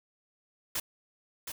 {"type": "noise with echo", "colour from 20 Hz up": "white", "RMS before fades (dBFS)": -32, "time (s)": [0.75, 0.8], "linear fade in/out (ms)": 5, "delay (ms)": 720, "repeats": 1, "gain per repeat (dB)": -7, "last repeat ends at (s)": 1.52, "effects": []}